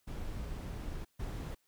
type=noise bursts at uneven times; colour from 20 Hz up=brown; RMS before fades=-40 dBFS; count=2; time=0.07-1.05 / 1.19-1.55 s; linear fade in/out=10 ms; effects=white hiss -75 dBFS RMS until 1.67 s